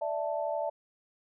sine chord, D suspended second, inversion none, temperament equal, 587.3 / 659.3 / 880 Hz, D5 / E5 / A5, 0 / 0 / 0 cents, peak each -33 / -33 / -36 dBFS, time 0.01-0.7 s, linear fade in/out 10 ms, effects none

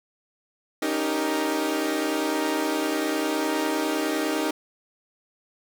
sawtooth chord, Eb dominant seventh, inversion third, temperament equal with one note detuned, 281.2 / 311.1 / 392 / 466.2 Hz, Db4 / Eb4 / G4 / Bb4, +25 / 0 / 0 / 0 cents, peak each -27 / -22 / -27 / -28 dBFS, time 0.82-4.51 s, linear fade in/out 5 ms, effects none

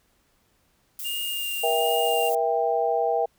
violet noise, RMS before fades -34 dBFS, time 0.99-2.35 s, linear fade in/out 2 ms
square tone with vibrato, 2813 Hz, F7, 12 cents sharp, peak -29 dBFS, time 1.04-2.3 s, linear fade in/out 20 ms, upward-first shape sine, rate 1.4 Hz, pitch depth 15 cents each way
sine chord, E diminished, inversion second, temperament just, 474.7 / 659.3 / 791.1 Hz, Bb4 / E5 / G5, +31 / 0 / +16 cents, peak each -25 dBFS, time 1.63-3.26 s, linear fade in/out 10 ms
effects pink hiss -66 dBFS RMS until 3.38 s

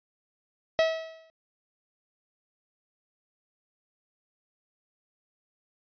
45% pulse tone with exponential decay, 646 Hz, E5, 35 cents flat, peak -18 dBFS, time 0.79-1.3 s, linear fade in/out 0 ms, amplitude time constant 110 ms, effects resampled to 11025 Hz

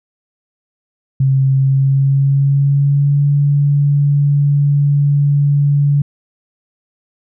sine tone with pitch glide, 134.5 to 143.32 Hz, C3 to D3, +48 to -42 cents, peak -9 dBFS, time 1.2-6.02 s, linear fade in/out 5 ms, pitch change +110 cents, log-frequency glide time 1.55-3.25 s, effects none

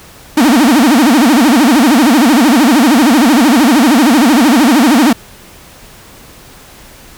45% pulse tone with vibrato, 266.2 Hz, C4, 30 cents sharp, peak -5 dBFS, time 0.37-5.13 s, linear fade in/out 5 ms, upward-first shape sine, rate 13 Hz, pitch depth 300 cents each way, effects pink hiss -37 dBFS RMS until 7.17 s

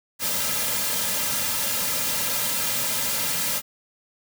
white noise with comb filter, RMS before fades -25 dBFS, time 0.19-3.62 s, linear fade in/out 50 ms, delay 2.7 ms, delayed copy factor -0.85, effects none

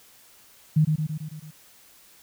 sine tone with echo, 154.6 Hz, D#3, 11 cents flat, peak -15 dBFS, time 0.76-0.85 s, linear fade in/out 10 ms, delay 110 ms, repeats 6, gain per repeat -4 dB, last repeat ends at 1.51 s, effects white hiss -54 dBFS RMS until 2.22 s

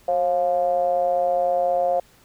triangle ring-modulated tone, 82.6 Hz, E2, 4 cents sharp, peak -13 dBFS, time 0.08-2 s, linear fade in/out 5 ms, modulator 620 Hz, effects pink hiss -55 dBFS RMS until 2.24 s

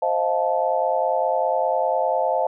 sine chord, F dominant seventh, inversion second, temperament just, 523.8 / 628.6 / 698.5 / 873.1 Hz, C5 / Eb5 / F5 / A5, +2 / +18 / 0 / -14 cents, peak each -24 dBFS, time 0.02-2.47 s, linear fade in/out 5 ms, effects none

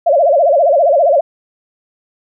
sine tone with vibrato, 617 Hz, D#5, 15 cents flat, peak -7 dBFS, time 0.06-1.21 s, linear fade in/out 10 ms, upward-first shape sine, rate 15 Hz, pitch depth 220 cents each way, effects none

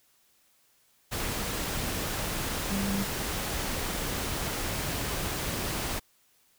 sine tone in noise, 197.4 Hz, G3, 12 cents sharp, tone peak -28 dBFS, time 2.7-3.04 s, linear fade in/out 20 ms, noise pink, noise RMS -32 dBFS, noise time 1.11-6 s, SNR +1 dB, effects white hiss -66 dBFS RMS until 6.58 s

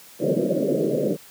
white band-pass noise, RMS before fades -22 dBFS, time 0.19-1.17 s, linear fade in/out 50 ms, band 140 to 600 Hz, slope 96 dB/octave, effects white hiss -47 dBFS RMS until 1.3 s + high-pass 80 Hz 12 dB/octave

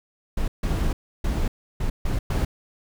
brown noise bursts at uneven times, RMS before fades -23 dBFS, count 6, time 0.37-0.48 / 0.63-0.93 / 1.24-1.48 / 1.8-1.9 / 2.05-2.19 / 2.3-2.45 s, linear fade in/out 5 ms, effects none

